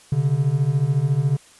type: beating tone pair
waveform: triangle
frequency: 130.81 / 144.81 Hz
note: C3 / D3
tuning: 0 / -24 cents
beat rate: 14 Hz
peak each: -19 / -17 dBFS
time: 0.12-1.37 s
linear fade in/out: 5 ms
effects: white hiss -50 dBFS RMS until 1.59 s + resampled to 24000 Hz